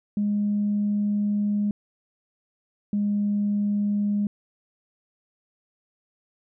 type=tone pair in turn; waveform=sine; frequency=206.3 / 205.3 Hz; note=G#3 / G#3; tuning=-11 / -20 cents; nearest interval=unison; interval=9 cents; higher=first; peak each=-20 dBFS; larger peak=neither; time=0.17-1.71 / 2.93-4.27 s; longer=first; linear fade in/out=2 ms; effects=tanh soft clip ceiling -16 dBFS